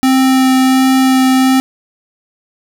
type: tone with vibrato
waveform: square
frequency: 261.6 Hz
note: C4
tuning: in tune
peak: -8 dBFS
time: 0.03-1.6 s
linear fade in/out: 0 ms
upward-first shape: sine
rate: 1.4 Hz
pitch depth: 8 cents each way
effects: none